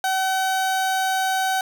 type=tone; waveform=30% pulse; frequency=760 Hz; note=F#5; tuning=46 cents sharp; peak=-17 dBFS; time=0.04-1.61 s; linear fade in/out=2 ms; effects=none